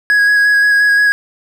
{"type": "tone with vibrato", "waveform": "triangle", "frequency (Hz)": 1661.2, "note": "G#6", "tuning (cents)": 0, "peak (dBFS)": -6, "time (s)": [0.1, 1.12], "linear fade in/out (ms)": 0, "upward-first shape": "square", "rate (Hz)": 5.7, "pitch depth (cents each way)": 12, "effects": []}